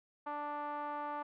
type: tone with low-pass filter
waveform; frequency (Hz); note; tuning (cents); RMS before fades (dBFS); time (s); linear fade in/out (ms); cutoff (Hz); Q
5% pulse; 293.7; D4; 0; -40; 0.26-1.23; 10; 1000; 4
effects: none